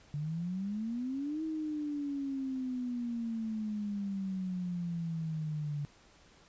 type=exponential two-way sweep; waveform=sine; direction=up then down; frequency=144 to 319.8 to 144 Hz; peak=-33 dBFS; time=0.14-5.85 s; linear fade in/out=0 ms; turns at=1.43 s; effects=pink hiss -61 dBFS RMS until 6.48 s + resampled to 16000 Hz